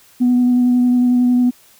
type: tone with vibrato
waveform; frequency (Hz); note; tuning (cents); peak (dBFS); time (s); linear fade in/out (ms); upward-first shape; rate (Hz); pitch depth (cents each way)
sine; 246.9; B3; 0; -9; 0.2-1.51; 20; sine; 11; 13
effects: tanh soft clip ceiling -7 dBFS + white hiss -49 dBFS RMS until 1.79 s